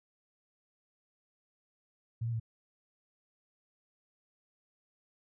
sine tone with pitch steps, 114.7 / 116.9 / 112.8 Hz, A#2 / A#2 / A2, -28 / +5 / +44 cents, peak -31 dBFS, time 2.21-2.399 s, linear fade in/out 10 ms, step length 63 ms, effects none

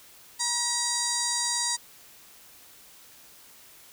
harmonic tone with a mistuned harmonic, 957 Hz, A#5, 45 cents sharp, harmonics 1 / 2 / 4 / 5 / 6 / 7 / 8 / 9 / 10, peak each -35 / -37 / -36 / -31 / -36 / -32 / -34 / -36 / -35 dBFS, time 0.39-1.77 s, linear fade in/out 20 ms, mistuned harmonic 5, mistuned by -17 cents, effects white hiss -52 dBFS RMS until 3.92 s

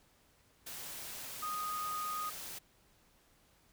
sine tone in noise, 1241 Hz, D#6, 5 cents flat, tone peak -36 dBFS, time 1.42-2.3 s, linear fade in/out 10 ms, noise white, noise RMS -45 dBFS, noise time 0.66-2.59 s, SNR +6 dB, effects pink hiss -68 dBFS RMS until 3.72 s

